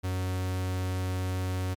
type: tone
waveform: 45% pulse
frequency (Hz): 92.5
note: F#2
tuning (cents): 0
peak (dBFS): -28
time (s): 0.03-1.75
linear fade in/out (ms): 20
effects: MP3 96 kbps